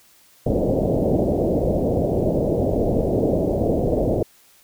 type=low-pass noise; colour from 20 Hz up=white; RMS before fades=-20 dBFS; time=0.46-4.23 s; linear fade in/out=5 ms; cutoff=630 Hz; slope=48 dB/octave; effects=white hiss -54 dBFS RMS until 4.63 s